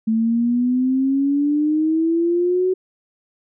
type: exponential sweep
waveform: sine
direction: up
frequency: 220 to 375 Hz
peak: -15 dBFS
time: 0.07-2.74 s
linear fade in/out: 10 ms
effects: none